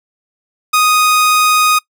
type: tone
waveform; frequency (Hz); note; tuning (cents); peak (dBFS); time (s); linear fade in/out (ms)
sawtooth; 1244.5; D#6; 0; -5; 0.73-1.79; 10
effects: noise-tail reverb RT60 0.1 s tail -23 dB re dry